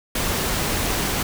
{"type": "noise", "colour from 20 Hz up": "pink", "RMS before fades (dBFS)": -23, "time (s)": [0.15, 1.23], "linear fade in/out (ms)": 5, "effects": []}